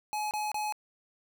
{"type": "tone bursts", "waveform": "square", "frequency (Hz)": 846, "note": "G#5", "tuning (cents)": 32, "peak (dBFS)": -31, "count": 3, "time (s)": [0.13, 0.724], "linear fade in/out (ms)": 0, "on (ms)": 180, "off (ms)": 27, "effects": []}